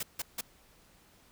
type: noise bursts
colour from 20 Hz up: white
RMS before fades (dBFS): -35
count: 3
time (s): 0-0.41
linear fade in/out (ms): 5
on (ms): 30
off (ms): 160
effects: pink hiss -62 dBFS RMS until 1.31 s